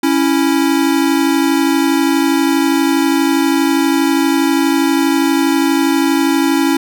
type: tone pair together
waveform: square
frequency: 277.2 / 329.6 Hz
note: C#4 / E4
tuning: 0 / 0 cents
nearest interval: minor third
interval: 300 cents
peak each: -14 / -15 dBFS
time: 0.03-6.77 s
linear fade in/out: 5 ms
effects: none